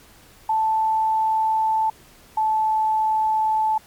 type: tone pair in turn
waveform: sine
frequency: 879 / 871.4 Hz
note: A5 / A5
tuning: -2 / -17 cents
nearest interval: unison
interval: 15 cents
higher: first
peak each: -17 dBFS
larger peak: neither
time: 0.49-1.9 / 2.37-3.78 s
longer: neither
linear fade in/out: 5 ms
effects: pink hiss -50 dBFS RMS until 3.86 s + MP3 96 kbps